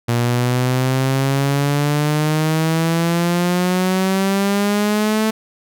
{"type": "exponential sweep", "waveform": "sawtooth", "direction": "up", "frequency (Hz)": [118.1, 220], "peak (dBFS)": -11, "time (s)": [0.08, 5.31], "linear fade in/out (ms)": 10, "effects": []}